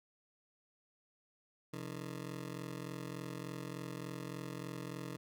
20% pulse ring-modulated tone, 152.6 Hz, D#3, 33 cents flat, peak -34 dBFS, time 1.73-5.17 s, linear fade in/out 5 ms, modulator 21.7 Hz, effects none

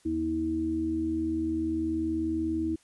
harmonic tone, 80.2 Hz, E2, 47 cents flat, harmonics 1 / 3 / 4, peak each -37 / -37 / -27 dBFS, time 0.05-2.76 s, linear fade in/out 10 ms, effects white hiss -63 dBFS RMS until 2.83 s + resampled to 24000 Hz

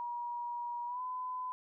sine tone with pitch glide, 957 to 1008.6 Hz, A#5 to B5, +45 to +36 cents, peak -36 dBFS, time 0-1.52 s, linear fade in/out 0 ms, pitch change +91 cents, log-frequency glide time 0.86-1.01 s, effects none

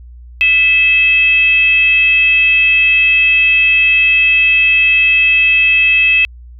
sine tone with frequency modulation, 2600 Hz, E7, 24 cents flat, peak -7 dBFS, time 0.41-6.25 s, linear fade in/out 0 ms, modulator 599 Hz, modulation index 0.41, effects added 60 Hz sine -32 dBFS peak until 6.59 s

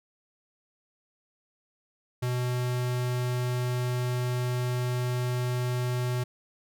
square tone, 124.2 Hz, B2, 10 cents sharp, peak -27 dBFS, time 2.22-6.24 s, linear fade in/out 10 ms, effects none

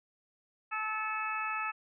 harmonic tone with a mistuned harmonic, 433.7 Hz, A4, 25 cents flat, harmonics 2 / 3 / 4 / 5 / 6, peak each -40 / -35 / -40 / -45 / -38 dBFS, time 0.71-1.72 s, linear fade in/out 20 ms, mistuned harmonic 5, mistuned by +33 cents, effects none

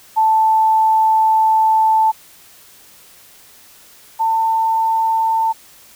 sine tone pair in turn, 880 / 895.4 Hz, A5 / A5, 0 / +30 cents, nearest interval unison, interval 30 cents, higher second, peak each -10 / -13 dBFS, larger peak first, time 0.16-2.12 / 4.19-5.53 s, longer first, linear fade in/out 20 ms, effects white hiss -45 dBFS RMS until 5.95 s

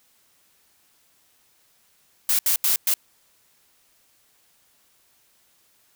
blue noise bursts at uneven times, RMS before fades -20 dBFS, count 4, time 2.29-2.39 / 2.46-2.56 / 2.64-2.76 / 2.87-2.94 s, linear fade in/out 2 ms, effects white hiss -62 dBFS RMS until 5.95 s

